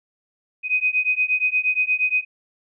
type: beating tone pair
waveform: sine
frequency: 2501 / 2509.5 Hz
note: D#7 / D#7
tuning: +8 / +14 cents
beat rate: 8.5 Hz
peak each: -21 dBFS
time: 0.63-2.25 s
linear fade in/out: 50 ms
effects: none